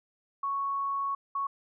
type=tone bursts at uneven times; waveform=sine; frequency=1108.7 Hz; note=C#6; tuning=in tune; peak=-28 dBFS; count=2; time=0.43-1.15 / 1.35-1.47 s; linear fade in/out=5 ms; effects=none